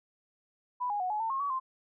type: tone with pitch steps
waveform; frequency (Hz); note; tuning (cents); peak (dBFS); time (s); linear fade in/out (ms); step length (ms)
sine; 990 / 824 / 735 / 847 / 899 / 1077 / 1134 / 1047; B5 / G#5 / F#5 / G#5 / A5 / C6 / C#6 / C6; +4 / -14 / -12 / +34 / +37 / +50 / +39 / +1; -29; 0.8-1.6; 20; 100
effects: none